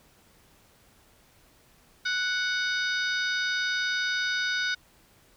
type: harmonic tone with a mistuned harmonic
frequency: 740 Hz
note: F#5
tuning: in tune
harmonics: 2 / 3 / 4 / 5 / 6 / 7 / 8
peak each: -27 / -36 / -42 / -33 / -41 / -37 / -44 dBFS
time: 2.05-4.75 s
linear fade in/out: 10 ms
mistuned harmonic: 7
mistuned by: -89 cents
effects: pink hiss -60 dBFS RMS until 5.36 s